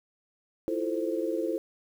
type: chord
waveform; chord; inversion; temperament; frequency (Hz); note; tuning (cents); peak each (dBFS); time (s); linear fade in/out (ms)
sine; F major seventh; third; equal; 329.6 / 349.2 / 440 / 523.3; E4 / F4 / A4 / C5; 0 / 0 / 0 / 0; -31 / -34 / -33 / -33; 0.68-1.58; 0
effects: 9-bit